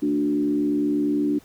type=tone with frequency modulation; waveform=sine; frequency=293.7 Hz; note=D4; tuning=in tune; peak=-19 dBFS; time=0.02-1.39 s; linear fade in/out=10 ms; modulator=71.6 Hz; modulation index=0.71; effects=pink hiss -54 dBFS RMS until 1.44 s